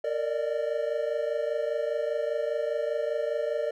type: tone cluster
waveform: triangle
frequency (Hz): 459.3 / 583 / 608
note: A#4 / D5 / D#5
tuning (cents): -26 / -13 / -40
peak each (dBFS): -29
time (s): 0.04-3.71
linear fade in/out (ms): 5
effects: none